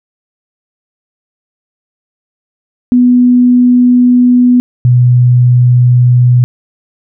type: tone pair in turn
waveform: sine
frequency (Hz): 246.9 / 123.45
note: B3 / B2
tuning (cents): 0 / 0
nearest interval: octave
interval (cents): 1200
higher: first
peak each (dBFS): -3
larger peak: neither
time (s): 2.92-4.6 / 4.85-6.44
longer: first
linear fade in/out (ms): 0
effects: none